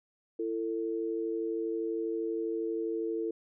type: tone pair together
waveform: sine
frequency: 334.9 / 447.4 Hz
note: E4 / A4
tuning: +27 / +29 cents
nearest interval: perfect fourth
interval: 502 cents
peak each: -33 / -33 dBFS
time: 0.39-3.31 s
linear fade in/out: 5 ms
effects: none